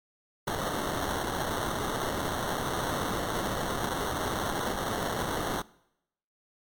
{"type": "noise with sample-and-hold", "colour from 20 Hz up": "blue", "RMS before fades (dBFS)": -31, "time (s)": [0.47, 5.62], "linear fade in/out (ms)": 5, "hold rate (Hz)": 2450, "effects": ["noise-tail reverb RT60 0.8 s tail -22 dB re dry", "MP3 96 kbps"]}